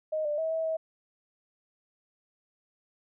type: tone with pitch steps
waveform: sine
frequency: 623 / 593 / 643 / 647 / 642 Hz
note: D#5 / D5 / E5 / E5 / E5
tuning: +2 / +17 / -43 / -32 / -46 cents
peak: -27 dBFS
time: 0.12-0.77 s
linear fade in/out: 10 ms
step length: 130 ms
effects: none